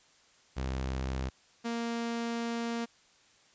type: tone pair in turn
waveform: sawtooth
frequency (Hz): 65.41 / 233.1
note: C2 / A#3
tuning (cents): 0 / 0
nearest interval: octave + minor seventh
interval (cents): 2200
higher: second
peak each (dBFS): -28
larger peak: neither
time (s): 0.56-1.3 / 1.64-2.86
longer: second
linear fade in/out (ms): 20
effects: white hiss -63 dBFS RMS until 3.54 s + resampled to 16000 Hz